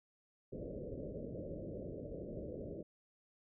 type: low-pass noise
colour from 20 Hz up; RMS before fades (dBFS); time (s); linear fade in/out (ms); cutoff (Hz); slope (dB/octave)
white; -45; 0.52-2.83; 10; 600; 96
effects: none